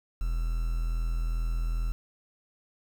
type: tone with quantisation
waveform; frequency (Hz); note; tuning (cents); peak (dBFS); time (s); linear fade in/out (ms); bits
triangle; 41.2; E1; 0; -24; 0.21-1.92; 0; 8
effects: none